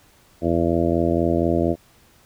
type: harmonic tone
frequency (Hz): 84.2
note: E2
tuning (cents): +37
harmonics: 1 / 2 / 3 / 4 / 5 / 6 / 7 / 8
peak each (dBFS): -26 / -26 / -24 / -22 / -28 / -28 / -26 / -27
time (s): 0.41-1.76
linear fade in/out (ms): 50
effects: pink hiss -55 dBFS RMS until 2.25 s